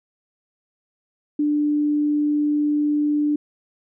sine tone, 296 Hz, D4, 14 cents sharp, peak -17 dBFS, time 1.39-3.36 s, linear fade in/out 5 ms, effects none

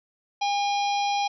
harmonic tone with a mistuned harmonic, 810 Hz, G#5, 43 cents flat, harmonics 1 / 3 / 4 / 5 / 6 / 7, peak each -23 / -33 / -35 / -37 / -39 / -40 dBFS, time 0.41-1.28 s, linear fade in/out 10 ms, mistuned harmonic 6, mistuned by +66 cents, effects none

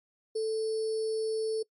sine tone with sample-and-hold, 440 Hz, A4, in tune, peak -27 dBFS, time 0.35-1.63 s, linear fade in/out 10 ms, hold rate 4900 Hz, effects noise-tail reverb RT60 0.1 s tail -23 dB re dry + MP3 48 kbps

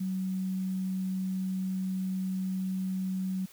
sine tone, 188 Hz, F#3, 28 cents sharp, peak -29 dBFS, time 0-3.46 s, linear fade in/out 10 ms, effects white hiss -55 dBFS RMS until 3.52 s

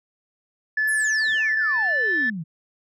sine tone with pitch glide, 1733 to 1752.1 Hz, A6 to A6, -27 to -8 cents, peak -18 dBFS, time 0.77-2.3 s, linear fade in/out 5 ms, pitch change +19 cents, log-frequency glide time 1.09-1.23 s
sine exponential sweep, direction down, 11920 to 150.1 Hz, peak -27 dBFS, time 0.87-2.44 s, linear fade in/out 20 ms
effects tanh soft clip ceiling -14 dBFS

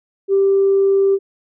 sine tone, 392 Hz, G4, in tune, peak -10 dBFS, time 0.28-1.19 s, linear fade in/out 50 ms, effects tanh soft clip ceiling -6 dBFS

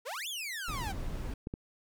sawtooth exponential two-way sweep, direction up then down, 430.9 to 3570 to 733 Hz, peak -33 dBFS, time 0.05-0.93 s, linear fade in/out 20 ms, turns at 0.28 s
brown noise, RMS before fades -37 dBFS, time 0.68-1.34 s, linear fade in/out 5 ms
clicks, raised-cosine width 3 ms, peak -24 dBFS, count 2, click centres 1.471 / 1.539 s
effects none

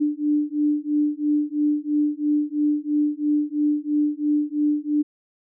sine beating tone pair, 295.4 / 298.4 Hz, D4 / D4, +10 / +28 cents, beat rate 3 Hz, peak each -22 / -22 dBFS, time 0-5.03 s, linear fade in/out 20 ms, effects none

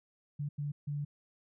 sine tone bursts at uneven times, 145.3 Hz, D3, 18 cents flat, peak -33 dBFS, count 3, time 0.39-0.49 / 0.58-0.72 / 0.87-1.05 s, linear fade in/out 10 ms, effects none

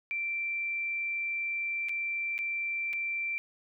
sine tone with dropouts, 2349 Hz, D7, in tune, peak -30 dBFS, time 0.11-3.38 s, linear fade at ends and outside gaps 0 ms, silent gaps 1.886-1.893 / 2.38-2.389 / 2.93-2.934 s, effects none

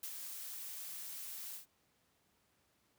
blue noise with ADSR envelope, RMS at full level -42 dBFS, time 0.03-1.66 s, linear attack 4 ms, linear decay 59 ms, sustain -4 dB, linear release 120 ms, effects pink hiss -75 dBFS RMS until 2.98 s + high-pass 80 Hz 12 dB/octave

